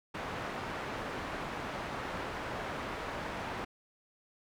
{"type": "low-pass noise", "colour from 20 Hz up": "white", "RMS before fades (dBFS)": -39, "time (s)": [0.14, 3.65], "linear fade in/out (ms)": 10, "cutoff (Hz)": 1400, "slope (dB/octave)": 12, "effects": []}